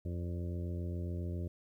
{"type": "harmonic tone with a mistuned harmonic", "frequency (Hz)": 87.3, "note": "F2", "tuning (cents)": 0, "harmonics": [1, 2, 3, 4, 5, 6, 7], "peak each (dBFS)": [-36, -43, -48, -47, -53, -55, -54], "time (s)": [0.05, 1.48], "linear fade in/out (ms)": 5, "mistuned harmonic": 7, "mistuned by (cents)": -41, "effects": ["12-bit"]}